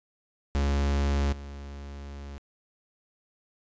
45% pulse tone with level steps, 70.5 Hz, C#2, 30 cents sharp, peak -23 / -38 dBFS, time 0.55-2.38 s, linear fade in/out 0 ms, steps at 1.32 s, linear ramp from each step 10 ms, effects resampled to 16000 Hz

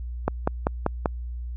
click train, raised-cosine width 1 ms, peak -7 dBFS, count 5, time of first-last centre 0.28-1.058 s, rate 5.14 Hz, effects added 60 Hz sine -30 dBFS peak until 1.56 s

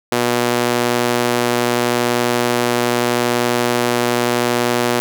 sawtooth tone with high-pass filter, 120.8 Hz, B2, 38 cents flat, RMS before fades -17 dBFS, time 0.12-5 s, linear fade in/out 0 ms, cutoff 330 Hz, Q 0.9, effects none

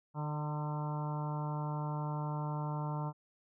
harmonic tone with a mistuned harmonic, 150 Hz, D3, 37 cents sharp, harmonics 1 / 2 / 3 / 4 / 5 / 6 / 7 / 8 / 9, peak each -35 / -47 / -51 / -48 / -49 / -43 / -47 / -53 / -53 dBFS, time 0.14-3.13 s, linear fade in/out 50 ms, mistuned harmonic 7, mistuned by -20 cents, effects none

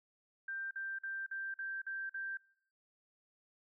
sine tone bursts, 1575 Hz, G6, 8 cents sharp, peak -38 dBFS, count 7, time 0.48-2.372 s, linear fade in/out 5 ms, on 230 ms, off 47 ms, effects noise-tail reverb RT60 0.7 s tail -23 dB re dry

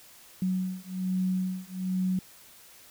sine beating tone pair, 185 / 186.2 Hz, F#3 / F#3, 0 / +11 cents, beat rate 1.2 Hz, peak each -30 dBFS, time 0.42-2.19 s, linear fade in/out 2 ms, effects white hiss -53 dBFS RMS until 2.9 s

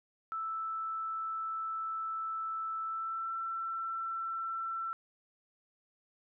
sine tone with pitch glide, 1318.5 to 1340.8 Hz, E6 to E6, 0 to +29 cents, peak -34 dBFS, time 0.32-4.93 s, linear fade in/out 0 ms, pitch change +29 cents, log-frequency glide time 2.84-3.32 s, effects none

